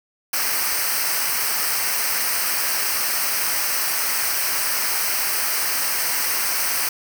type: noise with comb filter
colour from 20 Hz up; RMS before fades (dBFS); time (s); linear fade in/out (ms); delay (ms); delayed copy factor
white; -22; 0.33-6.89; 5; 0.28; -0.75
effects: none